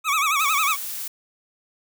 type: tone with vibrato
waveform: 25% pulse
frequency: 1200 Hz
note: D6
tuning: 37 cents sharp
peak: -15 dBFS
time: 0.04-0.77 s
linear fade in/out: 50 ms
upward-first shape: sine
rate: 11 Hz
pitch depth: 140 cents each way
type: noise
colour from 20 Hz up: blue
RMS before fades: -31 dBFS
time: 0.39-1.08 s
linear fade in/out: 5 ms
effects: none